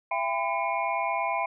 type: tone cluster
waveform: sine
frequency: 671 / 800 / 1007 / 2187 / 2397 Hz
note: E5 / G5 / B5 / C#7 / D7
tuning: +31 / +35 / +33 / -24 / +35 cents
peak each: -31 / -31 / -29 / -35 / -37 dBFS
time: 0.11-1.46 s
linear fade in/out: 5 ms
effects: none